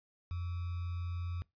sine tone with sample-and-hold, 87.31 Hz, F2, in tune, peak -35 dBFS, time 0.31-1.42 s, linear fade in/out 0 ms, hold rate 1225 Hz, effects noise-tail reverb RT60 0.2 s tail -22 dB re dry + resampled to 11025 Hz

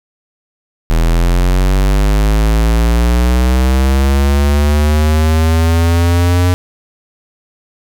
square linear sweep, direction up, 39.98 to 90 Hz, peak -9 dBFS, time 0.9-6.54 s, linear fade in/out 0 ms, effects none

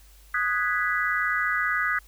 sine chord, G# minor seventh, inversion second, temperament equal, 1244.5 / 1480 / 1661.2 / 1975.5 Hz, D#6 / F#6 / G#6 / B6, 0 / 0 / 0 / 0 cents, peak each -28 dBFS, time 0.34-1.99 s, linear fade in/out 5 ms, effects added 50 Hz sine -50 dBFS peak until 2.07 s + white hiss -57 dBFS RMS until 2.07 s

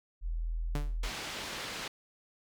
sine tone, 41.2 Hz, E1, in tune, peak -31 dBFS, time 0.21-1.11 s, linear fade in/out 50 ms
sawtooth tone with exponential decay, 145.8 Hz, D3, 12 cents flat, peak -27 dBFS, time 0.75-0.98 s, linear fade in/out 2 ms, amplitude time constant 49 ms
white low-pass noise, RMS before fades -40 dBFS, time 1.03-1.88 s, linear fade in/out 5 ms, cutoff 4000 Hz, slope 12 dB/octave
effects none

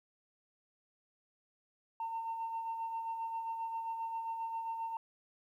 sine tone with tremolo, 908 Hz, A#5, 46 cents flat, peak -33 dBFS, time 2-4.97 s, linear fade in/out 2 ms, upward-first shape sine, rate 7.5 Hz, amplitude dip 45%, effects tanh soft clip ceiling -32 dBFS + 12-bit

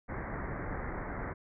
pink low-pass noise, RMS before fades -38 dBFS, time 0.08-1.34 s, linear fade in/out 20 ms, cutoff 2100 Hz, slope 96 dB/octave, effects none

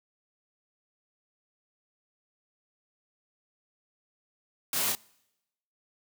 white noise with echo, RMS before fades -30 dBFS, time 4.73-4.92 s, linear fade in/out 2 ms, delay 31 ms, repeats 1, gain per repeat -2 dB, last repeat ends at 4.951 s, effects noise-tail reverb RT60 0.9 s tail -25 dB re dry + high-pass 100 Hz 12 dB/octave

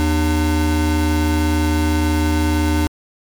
square tone pair together, 79.8 / 301.3 Hz, D#2 / D4, +44 / +44 cents, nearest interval octave + major seventh, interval 2300 cents, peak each -17 / -19 dBFS, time 0-2.87 s, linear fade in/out 0 ms, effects MP3 96 kbps

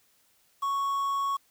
triangle tone with quantisation, 1108.7 Hz, C#6, in tune, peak -24 dBFS, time 0.62-1.37 s, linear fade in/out 10 ms, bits 8, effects white hiss -66 dBFS RMS until 1.5 s

